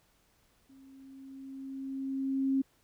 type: tone with level ramp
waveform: sine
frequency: 268.9 Hz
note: C4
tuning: 47 cents sharp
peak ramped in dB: -54 to -24 dBFS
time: 0.69-2.62 s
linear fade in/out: 10 ms
effects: pink hiss -69 dBFS RMS until 2.83 s